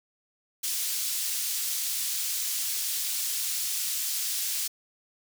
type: high-pass noise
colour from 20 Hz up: pink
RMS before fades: -30 dBFS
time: 0.63-4.68 s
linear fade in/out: 10 ms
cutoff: 4900 Hz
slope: 12 dB/octave
effects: none